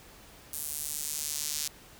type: tone with high-pass filter sweep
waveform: sawtooth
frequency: 149 Hz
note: D3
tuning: 25 cents sharp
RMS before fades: -35 dBFS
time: 0.53-1.68 s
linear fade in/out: 2 ms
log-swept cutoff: 10000 to 5500 Hz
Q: 1.2
effects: pink hiss -53 dBFS RMS until 1.99 s